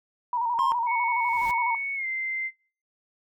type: tone with vibrato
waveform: sine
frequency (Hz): 947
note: A#5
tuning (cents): +27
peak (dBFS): -23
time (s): 0.33-1.75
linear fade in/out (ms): 2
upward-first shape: square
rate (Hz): 12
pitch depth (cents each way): 53
type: tone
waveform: triangle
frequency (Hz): 1065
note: C6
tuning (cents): +30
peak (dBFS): -20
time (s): 0.59-0.72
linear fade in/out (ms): 0
type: tone with pitch glide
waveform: sine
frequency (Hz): 2217 to 2081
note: C#7 to C7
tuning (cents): 0 to -10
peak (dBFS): -27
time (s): 0.86-2.51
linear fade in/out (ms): 50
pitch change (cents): -110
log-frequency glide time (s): 1.95-2.06
type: noise with exponential growth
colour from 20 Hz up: pink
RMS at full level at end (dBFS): -39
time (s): 1-1.51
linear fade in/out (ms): 1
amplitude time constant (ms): 110
effects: noise-tail reverb RT60 0.4 s tail -22 dB re dry + MP3 96 kbps

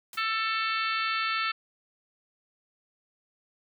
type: noise with exponential decay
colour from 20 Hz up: white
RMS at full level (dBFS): -41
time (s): 0.13-0.28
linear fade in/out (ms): 2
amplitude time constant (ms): 31
type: harmonic tone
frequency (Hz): 443.4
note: A4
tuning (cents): +13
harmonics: 3 / 4 / 5 / 6 / 7 / 8 / 9 / 10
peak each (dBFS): -29 / -35 / -35 / -34 / -40 / -39 / -43 / -39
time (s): 0.17-1.52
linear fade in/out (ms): 10
effects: none

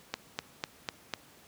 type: click train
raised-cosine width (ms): 0.2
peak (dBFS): -14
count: 5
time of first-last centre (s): 0.14-1.138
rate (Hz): 4.01
effects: pink hiss -57 dBFS RMS until 1.47 s + high-pass 100 Hz 12 dB/octave

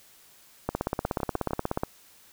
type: two click trains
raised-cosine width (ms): 1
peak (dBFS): -12 / -18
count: 20 / 4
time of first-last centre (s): 0.69-1.835 / 1.05-1.508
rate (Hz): 16.6 / 6.55
effects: white hiss -56 dBFS RMS until 2.32 s

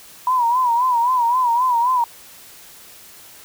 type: tone with vibrato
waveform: sine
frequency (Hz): 976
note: B5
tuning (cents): -21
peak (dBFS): -14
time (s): 0.27-2.04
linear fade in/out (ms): 2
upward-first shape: sine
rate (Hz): 3.8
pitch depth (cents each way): 95
effects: white hiss -43 dBFS RMS until 3.44 s

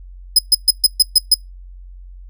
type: tone bursts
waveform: sawtooth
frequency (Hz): 5060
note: D#8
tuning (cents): +28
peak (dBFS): -4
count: 7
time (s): 0.36-1.343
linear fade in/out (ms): 5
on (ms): 29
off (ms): 130
effects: noise-tail reverb RT60 0.2 s tail -25 dB re dry + added 45 Hz sine -34 dBFS peak until 2.29 s

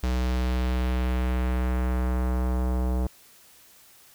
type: tone with low-pass filter sweep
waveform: square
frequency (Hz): 62.6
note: B1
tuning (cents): +24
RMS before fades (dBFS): -25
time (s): 0.03-3.07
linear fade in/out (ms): 5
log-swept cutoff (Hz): 6200 to 760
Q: 1
effects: white hiss -54 dBFS RMS until 4.14 s

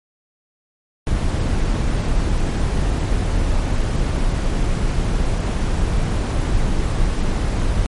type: noise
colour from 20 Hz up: brown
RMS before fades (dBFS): -18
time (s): 1.07-7.86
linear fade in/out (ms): 0
effects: MP3 48 kbps

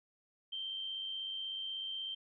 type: tone with amplitude modulation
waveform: sine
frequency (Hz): 3136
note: G7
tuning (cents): 0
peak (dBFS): -36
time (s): 0.52-2.15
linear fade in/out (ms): 10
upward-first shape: sine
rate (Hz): 96.3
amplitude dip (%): 40
effects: none

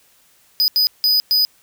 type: tone bursts at uneven times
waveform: square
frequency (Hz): 4978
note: D#8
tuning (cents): 0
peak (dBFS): -13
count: 4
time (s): 0.6-0.68 / 0.76-0.87 / 1.04-1.2 / 1.31-1.45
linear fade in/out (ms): 0
effects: white hiss -55 dBFS RMS until 1.62 s

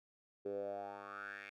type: tone with band-pass filter sweep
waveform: 10% pulse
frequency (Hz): 100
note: G2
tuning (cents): +35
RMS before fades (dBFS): -45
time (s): 0.45-1.5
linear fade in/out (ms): 10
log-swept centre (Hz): 410 to 2200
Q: 6.2
effects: none

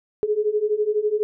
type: beating tone pair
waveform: sine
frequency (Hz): 415.3 / 427.3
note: G#4 / G#4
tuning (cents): 0 / +49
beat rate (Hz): 12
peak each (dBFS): -23 / -21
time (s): 0.23-1.23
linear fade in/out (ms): 0
effects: none

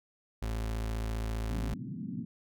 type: tone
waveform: 35% pulse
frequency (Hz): 55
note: A1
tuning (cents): 0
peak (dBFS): -30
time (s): 0.42-1.74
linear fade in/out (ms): 5
type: band-pass noise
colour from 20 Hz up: white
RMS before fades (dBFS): -39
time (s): 1.5-2.25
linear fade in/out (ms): 5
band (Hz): 120 to 260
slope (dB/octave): 48
effects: none

